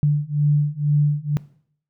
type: beating tone pair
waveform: sine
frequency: 146.1 / 148.2 Hz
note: D3 / D3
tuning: -9 / +16 cents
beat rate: 2.1 Hz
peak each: -19 dBFS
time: 0.03-1.37 s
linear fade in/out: 0 ms
effects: noise-tail reverb RT60 0.6 s tail -19 dB re dry

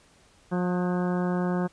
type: harmonic tone with a mistuned harmonic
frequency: 179 Hz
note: F3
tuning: 43 cents sharp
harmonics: 1 / 2 / 3 / 4 / 5 / 6 / 7 / 8 / 9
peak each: -25 / -31 / -35 / -37 / -39 / -41 / -42 / -43 / -44 dBFS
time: 0.51-1.68 s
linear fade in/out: 20 ms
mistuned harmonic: 8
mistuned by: +61 cents
effects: pink hiss -59 dBFS RMS until 1.72 s + resampled to 22050 Hz

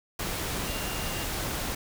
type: tone in noise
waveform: sine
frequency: 2799 Hz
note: F7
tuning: 3 cents sharp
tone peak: -41 dBFS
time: 0.67-1.25 s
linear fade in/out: 5 ms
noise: pink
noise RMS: -32 dBFS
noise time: 0.19-1.75 s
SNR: -12 dB
effects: none

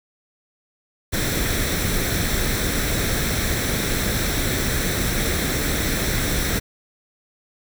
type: noise with comb filter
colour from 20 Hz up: pink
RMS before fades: -22 dBFS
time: 1.12-6.6 s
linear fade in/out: 20 ms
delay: 0.52 ms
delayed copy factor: +0.55
effects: none

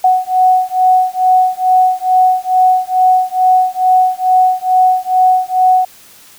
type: beating tone pair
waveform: sine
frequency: 740 / 742.3 Hz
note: F#5 / F#5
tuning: 0 / +5 cents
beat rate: 2.3 Hz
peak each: -11 dBFS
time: 0.04-5.85 s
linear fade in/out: 5 ms
effects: white hiss -41 dBFS RMS until 6.38 s

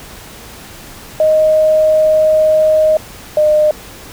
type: tone pair in turn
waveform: sine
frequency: 623 / 608.1 Hz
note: D#5 / D#5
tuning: +2 / -40 cents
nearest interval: unison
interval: 42 cents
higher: first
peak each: -7 dBFS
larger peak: neither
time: 1.2-2.97 / 3.37-3.71 s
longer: first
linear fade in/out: 2 ms
effects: pink hiss -34 dBFS RMS until 4.12 s

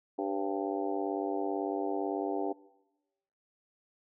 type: harmonic tone with a mistuned harmonic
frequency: 98 Hz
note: G2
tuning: in tune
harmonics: 3 / 4 / 5 / 6 / 7 / 8 / 9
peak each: -35 / -35 / -40 / -43 / -39 / -39 / -45 dBFS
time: 0.18-2.53 s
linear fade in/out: 10 ms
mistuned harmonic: 6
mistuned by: -86 cents
effects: noise-tail reverb RT60 1.0 s tail -21 dB re dry

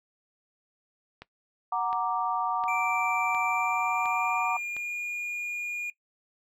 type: click train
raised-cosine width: 0.3 ms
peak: -26 dBFS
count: 6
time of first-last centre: 1.22-4.766 s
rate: 1.41 Hz
type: chord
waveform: sine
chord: Gb augmented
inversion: none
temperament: equal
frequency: 740 / 932.3 / 1174.7 Hz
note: Gb5 / Bb5 / D6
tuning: 0 / 0 / 0 cents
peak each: -30 dBFS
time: 1.72-4.57 s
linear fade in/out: 5 ms
type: tone with pitch glide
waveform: triangle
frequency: 2349 to 2430 Hz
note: D7 to D#7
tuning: 0 to -42 cents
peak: -29 dBFS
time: 2.68-5.9 s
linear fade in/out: 2 ms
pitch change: +58 cents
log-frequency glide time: 3.45-4.97 s
effects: noise-tail reverb RT60 0.1 s tail -18 dB re dry

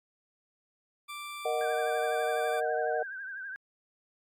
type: tone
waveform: 20% pulse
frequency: 1174.7 Hz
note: D6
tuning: in tune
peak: -34 dBFS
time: 1.08-2.61 s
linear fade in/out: 20 ms
type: chord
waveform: sine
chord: D# minor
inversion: second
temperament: equal with one note detuned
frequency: 466.2 / 619.7 / 740 Hz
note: A#4 / D#5 / F#5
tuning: 0 / -7 / 0 cents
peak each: -32 dBFS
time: 1.45-3.03 s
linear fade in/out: 5 ms
type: tone with vibrato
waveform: sine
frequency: 1568 Hz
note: G6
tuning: in tune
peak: -37 dBFS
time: 1.61-3.56 s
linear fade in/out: 0 ms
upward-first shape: triangle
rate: 12 Hz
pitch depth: 88 cents each way
effects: AAC 64 kbps

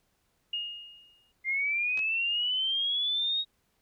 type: tone with exponential decay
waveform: sine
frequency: 2851 Hz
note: F7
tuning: 35 cents sharp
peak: -28 dBFS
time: 0.53-1.32 s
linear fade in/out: 5 ms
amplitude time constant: 170 ms
type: linear sweep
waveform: sine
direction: up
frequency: 2089 to 3782 Hz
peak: -26 dBFS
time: 1.44-3.45 s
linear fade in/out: 50 ms
type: clicks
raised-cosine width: 0.2 ms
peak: -25 dBFS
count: 2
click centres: 1.975 / 1.992 s
effects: pink hiss -73 dBFS RMS until 3.81 s

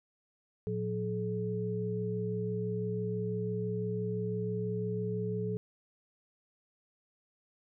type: tone cluster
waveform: sine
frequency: 113.9 / 179.9 / 427.3 Hz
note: A#2 / F#3 / G#4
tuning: -40 / -48 / +49 cents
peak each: -36 / -36 / -35 dBFS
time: 0.67-5.57 s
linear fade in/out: 0 ms
effects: none

